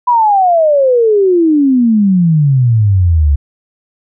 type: exponential sweep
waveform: sine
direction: down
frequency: 1000 to 69 Hz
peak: -6 dBFS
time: 0.07-3.36 s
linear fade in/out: 10 ms
effects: none